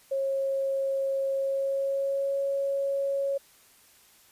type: tone with pitch glide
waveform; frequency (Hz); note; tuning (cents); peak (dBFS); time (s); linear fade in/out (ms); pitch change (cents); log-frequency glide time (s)
sine; 543 to 553.1; C#5 to C#5; -36 to -4; -25; 0.11-3.38; 10; +32; 1.36-2.38
effects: white hiss -58 dBFS RMS until 4.31 s + resampled to 32000 Hz